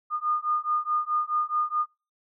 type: beating tone pair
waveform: sine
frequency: 1218 / 1222.7 Hz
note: D#6 / D#6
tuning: -37 / -31 cents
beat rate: 4.7 Hz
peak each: -27 / -27 dBFS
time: 0.1-1.86 s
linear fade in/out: 50 ms
effects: noise-tail reverb RT60 0.3 s tail -25 dB re dry